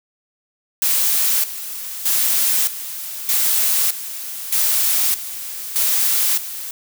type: noise with tremolo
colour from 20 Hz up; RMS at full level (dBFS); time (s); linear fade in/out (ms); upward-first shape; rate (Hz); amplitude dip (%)
blue; -17; 0.82-6.71; 2; square; 0.81; 75
effects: none